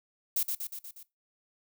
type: noise with echo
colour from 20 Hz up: violet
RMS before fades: -28 dBFS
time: 0.36-0.43 s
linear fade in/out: 5 ms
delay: 120 ms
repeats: 5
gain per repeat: -4 dB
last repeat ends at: 1.03 s
effects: noise-tail reverb RT60 0.2 s tail -19 dB re dry